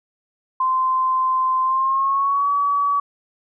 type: tone with pitch glide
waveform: sine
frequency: 1038 to 1138.5 Hz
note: C6 to C#6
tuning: -14 to +46 cents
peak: -16 dBFS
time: 0.6-3 s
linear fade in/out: 5 ms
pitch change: +160 cents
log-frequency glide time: 1.62-2.5 s
effects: none